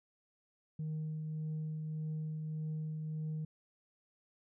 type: tone with tremolo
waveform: sine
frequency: 155.56 Hz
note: D#3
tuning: in tune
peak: -33 dBFS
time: 0.79-3.45 s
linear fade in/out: 5 ms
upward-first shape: triangle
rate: 1.7 Hz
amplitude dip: 35%
effects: tanh soft clip ceiling -34 dBFS